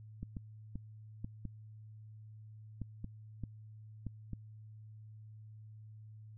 clicks, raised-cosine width 5 ms, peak -28 dBFS, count 10, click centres 0.23 / 0.368 / 0.756 / 1.245 / 1.453 / 2.817 / 3.044 / 3.437 / 4.067 / 4.333 s, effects added 108 Hz sine -50 dBFS peak until 6.37 s

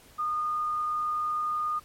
sine tone, 1224 Hz, D#6, 29 cents flat, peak -26 dBFS, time 0.18-1.8 s, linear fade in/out 20 ms, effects pink hiss -55 dBFS RMS until 1.84 s + MP3 64 kbps

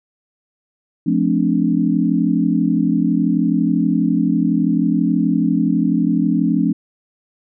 sine chord, D minor seventh, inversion first, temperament equal with one note detuned, 174.61 / 215.3 / 261.6 / 293.7 Hz, F3 / A3 / C4 / D4, 0 / -37 / 0 / 0 cents, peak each -19 dBFS, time 1.06-6.73 s, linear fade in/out 10 ms, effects none

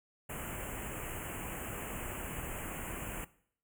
pink band-stop noise, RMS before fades -41 dBFS, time 0.29-3.25 s, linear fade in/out 10 ms, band 3000 to 6900 Hz, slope 96 dB/octave, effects noise-tail reverb RT60 0.6 s tail -19 dB re dry

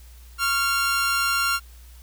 sawtooth tone pair together, 1100 / 1385.9 Hz, C#6 / F6, -14 / -14 cents, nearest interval major third, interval 400 cents, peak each -27 / -17 dBFS, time 0.38-1.6 s, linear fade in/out 50 ms, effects added 60 Hz sine -43 dBFS peak until 2.02 s + white hiss -54 dBFS RMS until 2.02 s

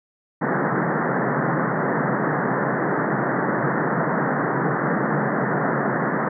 pink band-pass noise, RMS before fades -22 dBFS, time 0.41-6.29 s, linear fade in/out 10 ms, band 130 to 1900 Hz, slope 96 dB/octave, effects none

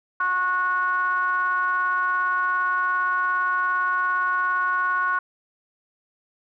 triangle ring-modulated tone, 184.1 Hz, F#3, 8 cents flat, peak -15 dBFS, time 0.2-5.19 s, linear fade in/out 5 ms, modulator 1280 Hz, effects none

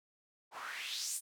white noise with band-pass filter sweep, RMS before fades -41 dBFS, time 0.51-1.21 s, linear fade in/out 50 ms, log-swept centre 800 to 10000 Hz, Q 3.2, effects none

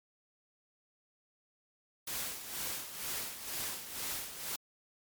white noise with tremolo, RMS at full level -37 dBFS, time 2.07-4.56 s, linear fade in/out 5 ms, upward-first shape sine, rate 2.1 Hz, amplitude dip 65%, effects MP3 96 kbps

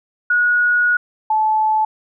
sine tone pair in turn, 1454 / 867.3 Hz, F#6 / A5, -31 / -25 cents, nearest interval major sixth, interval 894 cents, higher first, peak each -12 / -13 dBFS, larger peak first, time 0.3-0.97 / 1.3-1.85 s, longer first, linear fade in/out 5 ms, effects none

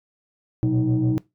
sine tone cluster, 117.9 / 124.7 / 185.6 / 315.7 Hz, A#2 / B2 / F#3 / D#4, +20 / +17 / +6 / +25 cents, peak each -25 / -20 / -28 / -20 dBFS, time 0.63-1.18 s, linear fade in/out 0 ms, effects noise-tail reverb RT60 0.2 s tail -21 dB re dry + tanh soft clip ceiling -13 dBFS

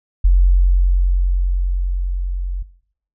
sine tone with level ramp, 45 Hz, F#1, 47 cents flat, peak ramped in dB -7 to -20 dBFS, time 0.24-2.63 s, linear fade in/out 10 ms, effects noise-tail reverb RT60 0.6 s tail -17 dB re dry

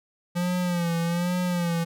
square tone with vibrato, 173.9 Hz, F3, 7 cents flat, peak -24 dBFS, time 0.35-1.85 s, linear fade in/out 20 ms, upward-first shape sine, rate 1.2 Hz, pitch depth 63 cents each way, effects none

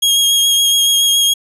sawtooth tone with vibrato, 3271 Hz, G#7, 27 cents flat, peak -7 dBFS, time 0.02-1.34 s, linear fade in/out 10 ms, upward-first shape triangle, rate 7.1 Hz, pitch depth 19 cents each way, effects resampled to 32000 Hz

